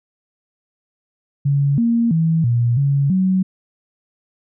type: tone with pitch steps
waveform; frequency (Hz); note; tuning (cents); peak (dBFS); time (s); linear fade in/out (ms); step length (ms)
sine; 141 / 232.9 / 162.7 / 119.1 / 140 / 187.5; C#3 / A#3 / E3 / A#2 / C#3 / F#3; +30 / -1 / -22 / +38 / +18 / +23; -13; 1.45-3.43; 10; 330
effects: none